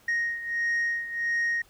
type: beating tone pair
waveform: sine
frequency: 1868 / 1869.5 Hz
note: A#6 / A#6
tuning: +3 / +4 cents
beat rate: 1.5 Hz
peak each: -25 / -29 dBFS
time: 0.08-1.62 s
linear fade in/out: 5 ms
effects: tanh soft clip ceiling -22 dBFS + pink hiss -59 dBFS RMS until 1.69 s